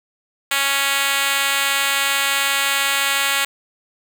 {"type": "tone with high-pass filter", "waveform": "5% pulse", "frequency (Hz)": 277.2, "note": "C#4", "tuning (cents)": 0, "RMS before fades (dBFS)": -19, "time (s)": [0.51, 3.45], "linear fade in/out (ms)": 5, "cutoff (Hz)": 1000, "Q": 0.5, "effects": []}